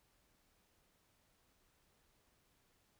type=silence; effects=pink hiss -75 dBFS RMS until 2.99 s